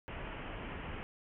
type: low-pass noise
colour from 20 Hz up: pink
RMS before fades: -43 dBFS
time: 0.08-1.03 s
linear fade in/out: 0 ms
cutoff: 3100 Hz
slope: 96 dB/octave
effects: none

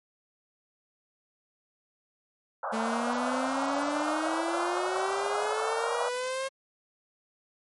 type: band-pass noise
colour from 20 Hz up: pink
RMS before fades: -32 dBFS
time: 2.63-6.09 s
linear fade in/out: 5 ms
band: 530 to 1500 Hz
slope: 96 dB/octave
type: exponential sweep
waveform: sawtooth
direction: up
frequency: 220 to 540 Hz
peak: -26 dBFS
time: 2.72-6.49 s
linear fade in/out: 20 ms
effects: MP3 48 kbps

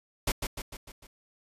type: noise with echo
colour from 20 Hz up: pink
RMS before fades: -27 dBFS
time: 0.27-0.32 s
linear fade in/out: 5 ms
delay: 150 ms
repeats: 5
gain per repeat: -5 dB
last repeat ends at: 1.07 s
effects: resampled to 32000 Hz

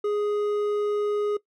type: tone with hard clipping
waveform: triangle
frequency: 415.3 Hz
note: G#4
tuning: in tune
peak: -24 dBFS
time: 0.04-1.37 s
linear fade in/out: 5 ms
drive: 9 dB
effects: noise-tail reverb RT60 0.1 s tail -19 dB re dry

